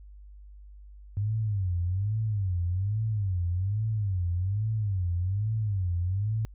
sine tone with vibrato, 98 Hz, G2, in tune, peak -25 dBFS, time 1.17-6.45 s, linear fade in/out 0 ms, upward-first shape sine, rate 1.2 Hz, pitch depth 210 cents each way, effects added 50 Hz sine -45 dBFS peak until 6.54 s

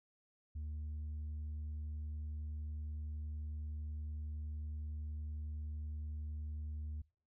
sine tone, 75.9 Hz, D#2, 42 cents flat, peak -37 dBFS, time 0.55-7.02 s, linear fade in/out 10 ms, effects noise-tail reverb RT60 0.4 s tail -26 dB re dry + tanh soft clip ceiling -39 dBFS

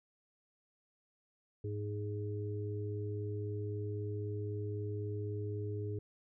harmonic tone, 103.83 Hz, G#2, in tune, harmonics 1 / 3 / 4, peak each -37 / -47 / -42 dBFS, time 1.64-5.99 s, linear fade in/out 5 ms, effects none

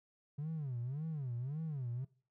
triangle tone with vibrato, 138.59 Hz, C#3, in tune, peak -34 dBFS, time 0.38-2.05 s, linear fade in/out 10 ms, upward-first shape sine, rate 1.8 Hz, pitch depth 270 cents each way, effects noise-tail reverb RT60 0.4 s tail -23 dB re dry + tanh soft clip ceiling -33 dBFS

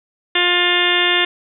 harmonic tone, 353.7 Hz, F4, 22 cents sharp, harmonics 1 / 2 / 3 / 4 / 5 / 6 / 7 / 8 / 9 / 10, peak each -22 / -26 / -26 / -26 / -20 / -21 / -26 / -20 / -25 / -20 dBFS, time 0.35-1.25 s, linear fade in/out 5 ms, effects none

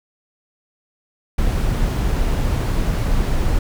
brown noise, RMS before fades -18 dBFS, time 1.38-3.59 s, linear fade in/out 5 ms, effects none

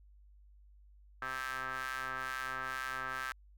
sawtooth ring-modulated tone, 130.81 Hz, C3, in tune, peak -30 dBFS, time 1.22-3.32 s, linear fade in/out 2 ms, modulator 1440 Hz, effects added 50 Hz sine -57 dBFS peak until 3.57 s

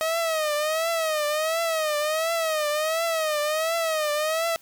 sawtooth tone with vibrato, 630 Hz, D#5, 21 cents sharp, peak -19 dBFS, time 0.01-4.56 s, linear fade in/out 0 ms, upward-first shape triangle, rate 1.4 Hz, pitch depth 120 cents each way, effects white hiss -55 dBFS RMS until 4.61 s

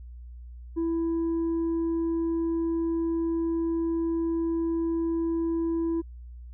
sine tone with tanh clipping, 331.3 Hz, E4, 9 cents sharp, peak -25 dBFS, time 0.76-6.02 s, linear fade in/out 20 ms, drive 2 dB, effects added 60 Hz sine -40 dBFS peak until 6.53 s

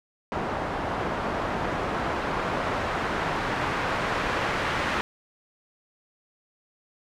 white noise with low-pass filter sweep, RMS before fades -28 dBFS, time 0.32-5.01 s, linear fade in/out 0 ms, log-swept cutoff 920 to 1700 Hz, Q 0.87, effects none

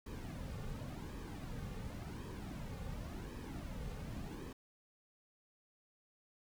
brown noise with flanger, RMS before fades -45 dBFS, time 0.06-4.53 s, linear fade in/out 5 ms, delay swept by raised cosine 1.4 to 3.1 ms, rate 0.91 Hz, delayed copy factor -0.6, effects none

